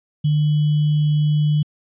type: tone with sample-and-hold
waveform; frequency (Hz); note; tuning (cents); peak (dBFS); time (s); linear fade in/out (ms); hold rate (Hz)
sine; 150.2; D3; +39; -14; 0.24-1.63; 10; 3150
effects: resampled to 8000 Hz